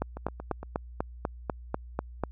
two click trains, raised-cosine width 1 ms, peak -24 / -14 dBFS, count 5 / 10, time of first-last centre 0.17-0.63 / 0.02-2.237 s, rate 8.69 / 4.06 Hz, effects added 60 Hz sine -42 dBFS peak until 2.31 s

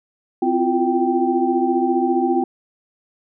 sine tone cluster, 257.7 / 338.5 / 353.3 / 782 Hz, C4 / E4 / F4 / G5, -26 / +46 / +20 / -4 cents, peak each -21 dBFS, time 0.42-2.44 s, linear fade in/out 5 ms, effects none

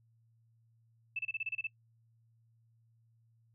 sine tone bursts, 2637 Hz, E7, in tune, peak -33 dBFS, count 9, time 1.16-1.671 s, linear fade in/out 5 ms, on 31 ms, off 29 ms, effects noise-tail reverb RT60 0.1 s tail -21 dB re dry + added 114 Hz sine -66 dBFS peak until 3.54 s

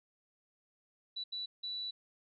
sine tone bursts at uneven times, 3951 Hz, B7, in tune, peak -37 dBFS, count 3, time 1.16-1.24 / 1.32-1.46 / 1.63-1.91 s, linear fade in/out 10 ms, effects none

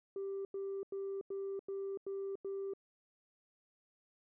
sine tone bursts, 392 Hz, G4, in tune, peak -36 dBFS, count 7, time 0.16-2.736 s, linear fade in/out 2 ms, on 290 ms, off 91 ms, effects tanh soft clip ceiling -35 dBFS

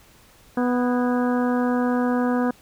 harmonic tone with a mistuned harmonic, 246.9 Hz, B3, in tune, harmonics 1 / 2 / 3 / 4 / 5 / 6 / 7, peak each -20 / -26 / -30 / -32 / -34 / -36 / -37 dBFS, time 0.57-2.51 s, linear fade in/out 5 ms, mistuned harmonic 7, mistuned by -87 cents, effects pink hiss -53 dBFS RMS until 2.61 s

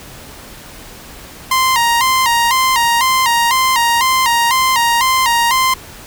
sawtooth tone with vibrato, 987.8 Hz, B5, in tune, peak -7 dBFS, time 1.51-5.74 s, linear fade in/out 5 ms, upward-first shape square, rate 2 Hz, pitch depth 92 cents each way, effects pink hiss -35 dBFS RMS until 6.06 s

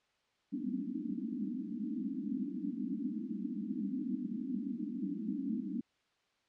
pink band-pass noise, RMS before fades -38 dBFS, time 0.52-5.81 s, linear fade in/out 5 ms, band 190 to 310 Hz, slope 96 dB/octave, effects white hiss -75 dBFS RMS until 6.48 s + low-pass 4000 Hz 12 dB/octave

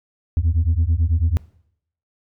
sine beating tone pair, 77.78 / 86.88 Hz, D#2 / F2, 0 / -8 cents, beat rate 9.1 Hz, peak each -16 dBFS, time 0.37-1.37 s, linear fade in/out 0 ms, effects noise-tail reverb RT60 0.7 s tail -23 dB re dry + tanh soft clip ceiling -12 dBFS

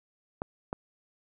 clicks, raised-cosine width 1 ms, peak -18 dBFS, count 2, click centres 0.419 / 0.729 s, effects none

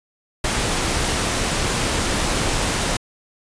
pink noise, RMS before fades -21 dBFS, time 0.44-2.97 s, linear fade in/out 5 ms, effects resampled to 22050 Hz

